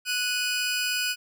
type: tone pair together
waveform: 20% pulse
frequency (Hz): 1476.4 / 2489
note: F#6 / D#7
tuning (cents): -4 / 0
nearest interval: major sixth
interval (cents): 904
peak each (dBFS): -23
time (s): 0.05-1.16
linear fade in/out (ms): 50
effects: none